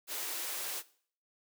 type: high-pass noise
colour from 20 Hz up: white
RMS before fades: -38 dBFS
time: 0.07-0.83 s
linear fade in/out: 50 ms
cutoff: 290 Hz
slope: 96 dB/octave
effects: noise-tail reverb RT60 0.5 s tail -18 dB re dry